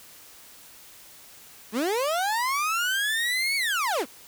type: linear two-way sweep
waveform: 30% pulse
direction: up then down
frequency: 196 to 2248 to 196 Hz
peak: -21 dBFS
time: 1.72-4.06 s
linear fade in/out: 50 ms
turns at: 3.56 s
effects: white hiss -49 dBFS RMS until 4.27 s